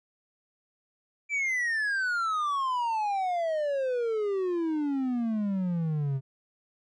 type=exponential sweep; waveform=triangle; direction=down; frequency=2349 to 131.1 Hz; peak=-24 dBFS; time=1.29-6.21 s; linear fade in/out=50 ms; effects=resampled to 22050 Hz